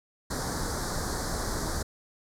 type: band-stop noise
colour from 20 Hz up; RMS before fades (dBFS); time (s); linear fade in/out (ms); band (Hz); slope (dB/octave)
pink; -31; 0.3-1.83; 10; 1800 to 4100; 48
effects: low-pass 10000 Hz 12 dB/octave